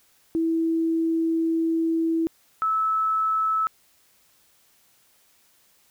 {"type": "tone pair in turn", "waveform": "sine", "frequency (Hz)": [327.3, 1303.9], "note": ["E4", "E6"], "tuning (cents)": [-12, -19], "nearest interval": "2 octaves", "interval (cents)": 2393, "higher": "second", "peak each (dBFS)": -20, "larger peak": "neither", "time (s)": [[0.35, 2.27], [2.62, 3.67]], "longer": "first", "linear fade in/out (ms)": 0, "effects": ["white hiss -61 dBFS RMS until 5.9 s"]}